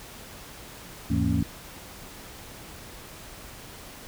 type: tone cluster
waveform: sine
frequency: 81.3 / 105.3 / 167.2 / 228.8 / 277.7 Hz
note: E2 / G#2 / E3 / A#3 / C#4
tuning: -23 / +24 / +25 / -32 / +3 cents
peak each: -28 dBFS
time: 1.1-1.43 s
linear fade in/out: 5 ms
effects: pink hiss -44 dBFS RMS until 4.07 s